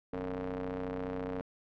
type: ring-modulated tone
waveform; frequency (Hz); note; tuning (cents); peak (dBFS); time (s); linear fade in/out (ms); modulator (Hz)
sawtooth; 94.3; F#2; +33; -28; 0.13-1.41; 0; 362
effects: low-pass 2000 Hz 12 dB/octave